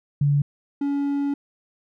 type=tone pair in turn; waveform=sine / triangle; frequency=143.5 / 282.6 Hz; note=D3 / C#4; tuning=-40 / +34 cents; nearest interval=octave; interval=1174 cents; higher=second; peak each=-16 / -19 dBFS; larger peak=first; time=0.21-0.42 / 0.81-1.34 s; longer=second; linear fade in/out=5 ms; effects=none